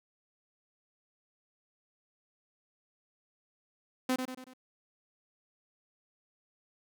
sawtooth tone with echo, 256.4 Hz, C4, 35 cents flat, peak -23 dBFS, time 4.09-4.16 s, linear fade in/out 5 ms, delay 94 ms, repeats 4, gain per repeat -6 dB, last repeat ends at 4.536 s, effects none

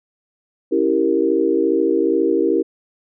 sine chord, C# diminished seventh, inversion none, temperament equal, 277.2 / 329.6 / 392 / 466.2 Hz, C#4 / E4 / G4 / Bb4, 0 / 0 / 0 / 0 cents, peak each -23 / -18 / -19 / -20 dBFS, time 0.71-2.63 s, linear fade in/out 20 ms, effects none

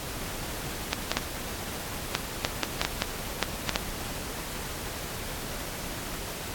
clicks, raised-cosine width 0.2 ms, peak -6 dBFS, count 12, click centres 0.931 / 1.116 / 1.17 / 2.151 / 2.449 / 2.633 / 2.815 / 2.85 / 3.021 / 3.427 / 3.693 / 3.759 s, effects pink hiss -36 dBFS RMS until 6.54 s + AAC 64 kbps

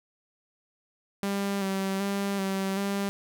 sawtooth tone with vibrato, 196 Hz, G3, in tune, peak -23 dBFS, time 1.23-3.09 s, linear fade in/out 0 ms, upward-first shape square, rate 1.3 Hz, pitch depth 25 cents each way, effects none

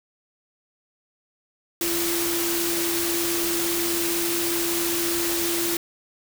sine tone in noise, 340.7 Hz, F4, 43 cents flat, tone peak -26 dBFS, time 1.81-5.77 s, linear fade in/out 2 ms, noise white, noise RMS -26 dBFS, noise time 1.81-5.77 s, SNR -3 dB, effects none

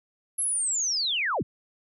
sine linear sweep, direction down, 11250 to 44 Hz, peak -24 dBFS, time 0.38-1.43 s, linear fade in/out 10 ms, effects none

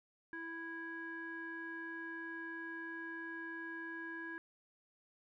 square tone with low-pass filter, 330.1 Hz, E4, 2 cents sharp, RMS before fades -45 dBFS, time 0.33-4.38 s, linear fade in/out 0 ms, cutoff 1600 Hz, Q 9, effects none

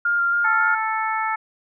sine tone with vibrato, 1400 Hz, F6, 4 cents sharp, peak -17 dBFS, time 0.05-0.75 s, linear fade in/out 5 ms, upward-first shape square, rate 3.6 Hz, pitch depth 11 cents each way
harmonic tone, 440 Hz, A4, in tune, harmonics 2 / 3 / 4 / 5, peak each -24 / -25 / -29 / -30 dBFS, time 0.44-1.36 s, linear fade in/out 10 ms
effects none

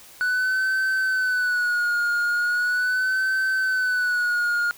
triangle tone with vibrato, 1480 Hz, F#6, in tune, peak -18 dBFS, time 0.21-4.71 s, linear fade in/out 0 ms, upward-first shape sine, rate 0.39 Hz, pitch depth 67 cents each way, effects white hiss -47 dBFS RMS until 4.77 s

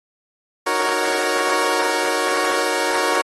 15% pulse chord, D# minor seventh, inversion none, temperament equal, 311.1 / 370 / 466.2 / 554.4 Hz, D#4 / F#4 / A#4 / C#5, 0 / 0 / 0 / 0 cents, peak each -22 / -18 / -17 / -17 dBFS, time 0.66-3.22 s, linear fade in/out 10 ms, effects AAC 32 kbps

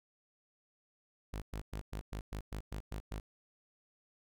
sawtooth tone bursts, 51.91 Hz, G#1, in tune, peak -35 dBFS, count 10, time 1.33-3.2 s, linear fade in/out 5 ms, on 88 ms, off 110 ms, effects none

